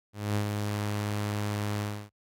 sawtooth tone with ADSR envelope, 103.83 Hz, G#2, in tune, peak -21 dBFS, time 0.13-2.1 s, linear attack 230 ms, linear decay 86 ms, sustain -4 dB, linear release 290 ms, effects AAC 48 kbps

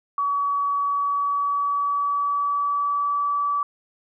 sine tone with pitch glide, 1135 to 1151.5 Hz, C#6 to D6, +41 to -34 cents, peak -20 dBFS, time 0.18-3.63 s, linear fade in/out 2 ms, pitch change +25 cents, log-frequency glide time 0.77-3.19 s, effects none

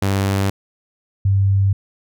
sawtooth / sine tone pair in turn, 98 / 98 Hz, G2 / G2, 0 / 0 cents, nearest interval unison, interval 0 cents, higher neither, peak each -12 dBFS, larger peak neither, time 0.02-0.5 / 1.25-1.73 s, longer neither, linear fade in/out 5 ms, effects none

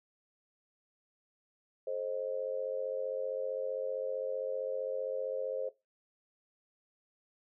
sine tone with amplitude modulation, 528 Hz, C5, 16 cents sharp, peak -29 dBFS, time 1.87-5.69 s, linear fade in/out 5 ms, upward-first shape sine, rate 95.4 Hz, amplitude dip 95%, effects noise-tail reverb RT60 0.2 s tail -17 dB re dry

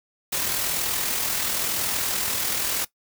white noise with amplitude modulation, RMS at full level -24 dBFS, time 0.32-2.85 s, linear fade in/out 10 ms, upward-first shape sine, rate 40.9 Hz, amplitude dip 35%, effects noise-tail reverb RT60 0.1 s tail -18 dB re dry

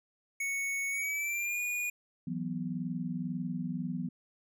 square tone with pitch glide, 2217 to 2446 Hz, C#7 to D#7, 0 to -30 cents, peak -32 dBFS, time 0.4-1.9 s, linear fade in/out 5 ms, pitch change +170 cents, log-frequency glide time 0.9-1.61 s
sine chord, E suspended second, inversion none, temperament equal, 164.81 / 185 / 246.9 Hz, E3 / F#3 / B3, 0 / 0 / 0 cents, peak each -37 dBFS, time 2.27-4.09 s, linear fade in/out 5 ms
effects none

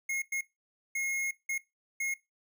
square tone bursts at uneven times, 2157 Hz, C#7, 48 cents flat, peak -31 dBFS, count 5, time 0.09-0.22 / 0.32-0.41 / 0.95-1.31 / 1.49-1.58 / 2-2.14 s, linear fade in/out 5 ms, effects noise-tail reverb RT60 0.2 s tail -19 dB re dry

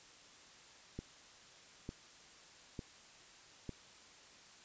click train, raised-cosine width 3 ms, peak -29 dBFS, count 4, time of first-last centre 0.99-3.693 s, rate 1.11 Hz, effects white hiss -59 dBFS RMS until 4.64 s + resampled to 16000 Hz

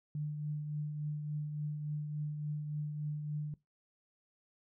sine tone with tremolo, 149.6 Hz, D3, 32 cents sharp, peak -33 dBFS, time 0.15-3.54 s, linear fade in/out 2 ms, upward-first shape triangle, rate 3.5 Hz, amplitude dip 45%, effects noise-tail reverb RT60 0.2 s tail -21 dB re dry

